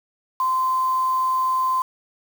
sine tone with quantisation, 1036 Hz, C6, 17 cents flat, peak -18 dBFS, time 0.4-1.82 s, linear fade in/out 2 ms, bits 6, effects none

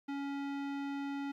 square tone, 280 Hz, C#4, 18 cents sharp, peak -37 dBFS, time 0.08-1.32 s, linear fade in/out 10 ms, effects low-pass 3000 Hz 12 dB/octave + 12-bit

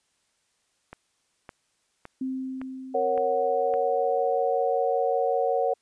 click train, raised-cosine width 0.5 ms, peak -25 dBFS, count 6, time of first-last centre 0.93-3.739 s, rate 1.78 Hz
sine tone with exponential decay, 261.6 Hz, C4, in tune, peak -26 dBFS, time 2.21-4.79 s, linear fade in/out 5 ms, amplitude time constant 560 ms
sine chord, F# major, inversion first, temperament equal with one note detuned, 466.2 / 551.5 / 740 Hz, A#4 / C#5 / F#5, 0 / -9 / 0 cents, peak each -26 dBFS, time 2.94-5.74 s, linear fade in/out 10 ms
effects white hiss -71 dBFS RMS until 5.81 s + resampled to 22050 Hz

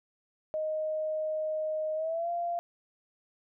sine tone with pitch glide, 622.3 to 690.5 Hz, D#5 to F5, 0 to -20 cents, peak -29 dBFS, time 0.54-2.59 s, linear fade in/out 0 ms, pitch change +180 cents, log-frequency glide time 1.95-2.3 s, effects none

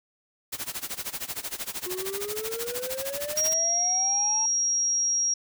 white noise with tremolo, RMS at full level -31 dBFS, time 0.52-3.54 s, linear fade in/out 10 ms, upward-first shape sine, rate 13 Hz, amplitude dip 90%
triangle exponential sweep, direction up, 358.1 to 892 Hz, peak -30 dBFS, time 1.86-4.46 s, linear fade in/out 5 ms
sine tone, 5640 Hz, F8, 16 cents sharp, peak -22 dBFS, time 3.37-5.34 s, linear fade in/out 5 ms
effects none

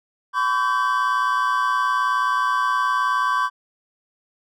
triangle tone cluster, 1013 / 1132 / 1555 Hz, B5 / C#6 / G6, +44 / +36 / -14 cents, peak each -21 / -19 / -23 dBFS, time 0.33-3.5 s, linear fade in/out 50 ms, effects none

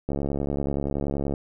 click train, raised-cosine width 2 ms, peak -14 dBFS, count 89, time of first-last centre 0.09-1.338 s, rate 70.5 Hz, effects none

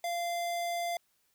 square tone, 691 Hz, F5, 19 cents flat, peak -32 dBFS, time 0.04-0.97 s, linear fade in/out 2 ms, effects white hiss -73 dBFS RMS until 1.34 s

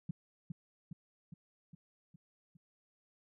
sine tone with echo, 164.81 Hz, E3, in tune, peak -33 dBFS, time 0.09-0.11 s, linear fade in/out 5 ms, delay 410 ms, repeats 6, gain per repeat -4 dB, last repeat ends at 2.57 s, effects none

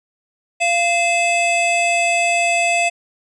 square tone pair together, 690 / 2596 Hz, F5 / E7, -21 / -27 cents, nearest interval octave + major seventh, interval 2294 cents, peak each -18 dBFS, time 0.6-2.9 s, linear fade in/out 20 ms, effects resampled to 24000 Hz

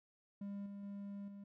triangle tone with level steps, 200.6 Hz, G3, 40 cents sharp, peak -40 / -44 / -42 / -47 dBFS, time 0.41-1.44 s, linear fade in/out 5 ms, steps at 0.66 / 0.83 / 1.28 s, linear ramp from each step 2 ms, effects none

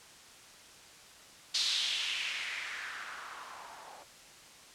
violet noise with low-pass filter sweep, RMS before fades -37 dBFS, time 1.54-4.04 s, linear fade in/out 10 ms, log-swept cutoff 4300 to 730 Hz, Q 3.1, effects white hiss -54 dBFS RMS until 4.74 s + low-pass 8000 Hz 12 dB/octave

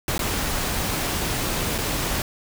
pink noise with dropouts, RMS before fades -25 dBFS, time 0.08-2.22 s, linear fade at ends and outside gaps 1 ms, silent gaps 0.18-0.192 / 1.781-1.785 s, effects none

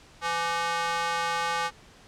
square tone with high-pass filter, 168.6 Hz, E3, 39 cents sharp, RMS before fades -28 dBFS, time 0.21-1.71 s, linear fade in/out 50 ms, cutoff 970 Hz, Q 1.7, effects pink hiss -53 dBFS RMS until 2.07 s + low-pass 7000 Hz 12 dB/octave

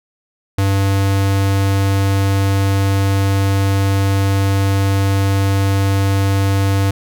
square tone, 98 Hz, G2, in tune, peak -13 dBFS, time 0.58-6.91 s, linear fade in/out 5 ms, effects none

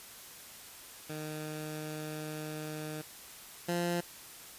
15% pulse tone pair in turn, 153.8 / 173.5 Hz, D#3 / F3, -20 / -11 cents, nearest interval major second, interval 209 cents, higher second, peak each -32 / -24 dBFS, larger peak second, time 1.09-3.02 / 3.68-4.01 s, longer first, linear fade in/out 10 ms, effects white hiss -50 dBFS RMS until 4.58 s + resampled to 32000 Hz

